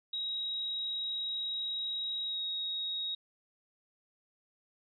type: tone with pitch glide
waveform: sine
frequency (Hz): 3816 to 3777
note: A#7 to A#7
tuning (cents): +40 to +22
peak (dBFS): -33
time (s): 0.13-3.15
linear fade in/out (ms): 5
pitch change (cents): -18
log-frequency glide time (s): 2.25-2.39
effects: none